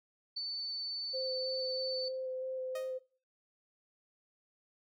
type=tone; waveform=sine; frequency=4509 Hz; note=C#8; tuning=29 cents sharp; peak=-35 dBFS; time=0.36-2.09 s; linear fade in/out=10 ms
type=tone with vibrato; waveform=sine; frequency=518 Hz; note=C5; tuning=17 cents flat; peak=-36 dBFS; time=1.13-2.99 s; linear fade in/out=20 ms; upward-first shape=square; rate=3.1 Hz; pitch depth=9 cents each way
type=tone with exponential decay; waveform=sawtooth; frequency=622.3 Hz; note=D#5; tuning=in tune; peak=-35 dBFS; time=2.75-3 s; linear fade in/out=5 ms; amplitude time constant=54 ms
effects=noise-tail reverb RT60 0.4 s tail -20 dB re dry